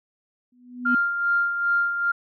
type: tone with exponential growth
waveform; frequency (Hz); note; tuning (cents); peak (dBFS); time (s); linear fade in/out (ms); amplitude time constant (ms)
sine; 246.9; B3; 0; -19; 0.52-0.95; 5; 93
type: tone with tremolo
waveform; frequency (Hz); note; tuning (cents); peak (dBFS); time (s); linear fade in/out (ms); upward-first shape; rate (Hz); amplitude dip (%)
sine; 1396.9; F6; 0; -17; 0.85-2.12; 10; sine; 2.5; 55
effects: tanh soft clip ceiling -8 dBFS